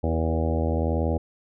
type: harmonic tone with a mistuned harmonic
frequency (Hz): 81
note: E2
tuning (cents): -30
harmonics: 1 / 2 / 3 / 4 / 5 / 6 / 7 / 8 / 9 / 10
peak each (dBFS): -24 / -32 / -30 / -32 / -36 / -31 / -32 / -38 / -37 / -38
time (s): 0.03-1.18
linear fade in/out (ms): 10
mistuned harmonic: 5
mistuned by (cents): -21
effects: none